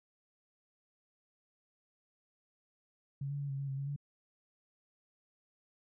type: tone with pitch steps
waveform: sine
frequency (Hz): 138.9 / 142.6 / 141.7 / 136.8 / 139.2 / 135.2 / 138.9 / 143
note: C#3 / C#3 / C#3 / C#3 / C#3 / C#3 / C#3 / D3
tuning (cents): +4 / +49 / +38 / -23 / +8 / -43 / +4 / -46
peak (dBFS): -35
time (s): 3.21-3.962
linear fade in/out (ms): 5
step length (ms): 94
effects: none

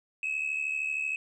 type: tone pair together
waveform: sine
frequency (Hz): 2549 / 2622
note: D#7 / E7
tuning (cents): +41 / -10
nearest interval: unison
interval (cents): 49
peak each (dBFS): -29 / -31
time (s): 0.23-1.16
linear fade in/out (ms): 2
effects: tanh soft clip ceiling -25 dBFS

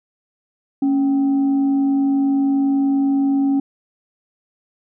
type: tone with frequency modulation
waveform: sine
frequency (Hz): 276.2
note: C#4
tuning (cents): -6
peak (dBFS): -14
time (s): 0.82-3.6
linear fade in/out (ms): 5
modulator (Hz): 502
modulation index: 0.24
effects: none

